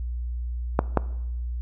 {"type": "clicks", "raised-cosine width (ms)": 1, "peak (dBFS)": -4, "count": 2, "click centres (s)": [0.791, 0.973], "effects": ["noise-tail reverb RT60 0.9 s tail -19 dB re dry", "added 60 Hz sine -27 dBFS peak until 1.61 s"]}